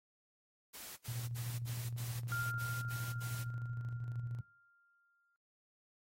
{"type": "noise bursts", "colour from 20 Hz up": "white", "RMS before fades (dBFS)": -49, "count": 9, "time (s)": [0.73, 3.442], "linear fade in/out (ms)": 20, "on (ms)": 240, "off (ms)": 69}
{"type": "tone with tremolo", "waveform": "sine", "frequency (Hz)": 118.9, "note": "A#2", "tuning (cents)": 35, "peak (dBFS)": -37, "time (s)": [1.08, 4.41], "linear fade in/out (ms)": 5, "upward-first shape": "square", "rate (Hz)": 13, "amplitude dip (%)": 40}
{"type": "tone with exponential decay", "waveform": "sine", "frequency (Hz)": 1396.9, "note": "F6", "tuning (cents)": 0, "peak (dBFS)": -36, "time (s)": [2.32, 5.36], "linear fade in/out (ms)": 0, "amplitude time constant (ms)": 660}
{"effects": ["noise-tail reverb RT60 0.4 s tail -22 dB re dry", "AAC 48 kbps"]}